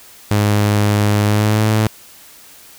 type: tone with pitch glide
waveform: sawtooth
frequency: 103.83 to 108.49 Hz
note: G#2 to A2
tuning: 0 to -24 cents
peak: -8 dBFS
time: 0.31-1.87 s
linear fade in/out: 0 ms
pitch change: +76 cents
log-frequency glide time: 1.24-1.66 s
effects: white hiss -42 dBFS RMS until 2.78 s